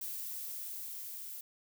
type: noise with level ramp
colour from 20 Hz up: violet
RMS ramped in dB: -40 to -45 dBFS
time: 0.01-1.41 s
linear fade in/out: 5 ms
effects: none